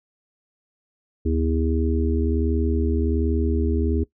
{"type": "harmonic tone with a mistuned harmonic", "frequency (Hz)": 81.3, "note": "E2", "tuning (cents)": -23, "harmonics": [1, 3, 4, 5], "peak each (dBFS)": [-21, -26, -27, -28], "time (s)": [1.25, 4.04], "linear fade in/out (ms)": 10, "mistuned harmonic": 1, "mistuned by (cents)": -140, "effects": ["noise-tail reverb RT60 0.1 s tail -18 dB re dry"]}